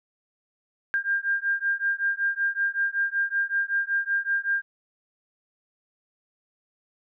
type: beating tone pair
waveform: sine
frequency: 1598 / 1603.3 Hz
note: G6 / G6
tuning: +33 / +39 cents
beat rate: 5.3 Hz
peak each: -26 / -26 dBFS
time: 0.94-4.62 s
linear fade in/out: 0 ms
effects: none